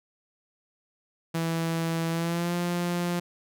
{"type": "tone with pitch glide", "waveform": "sawtooth", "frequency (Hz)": [164.9, 174.71], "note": ["E3", "F3"], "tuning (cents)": [1, 1], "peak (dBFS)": -22, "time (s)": [1.34, 3.2], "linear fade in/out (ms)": 10, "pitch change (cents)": 100, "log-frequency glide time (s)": [2.1, 2.55], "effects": []}